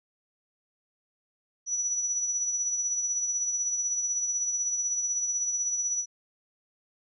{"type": "tone with tremolo", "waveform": "sine", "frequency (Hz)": 5900, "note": "F#8", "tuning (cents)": -6, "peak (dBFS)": -24, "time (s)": [1.66, 6.06], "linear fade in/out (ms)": 50, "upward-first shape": "triangle", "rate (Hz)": 16, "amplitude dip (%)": 50, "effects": []}